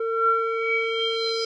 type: tone with low-pass filter sweep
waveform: square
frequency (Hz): 453.2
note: A#4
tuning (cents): -49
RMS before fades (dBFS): -24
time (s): 0-1.45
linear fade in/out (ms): 5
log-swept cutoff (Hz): 1000 to 5000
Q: 8.7
effects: none